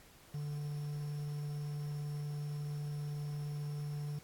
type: tone with quantisation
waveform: triangle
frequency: 146.83 Hz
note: D3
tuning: in tune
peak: -35 dBFS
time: 0.34-4.19 s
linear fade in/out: 5 ms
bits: 10
effects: pink hiss -60 dBFS RMS until 4.23 s + AAC 64 kbps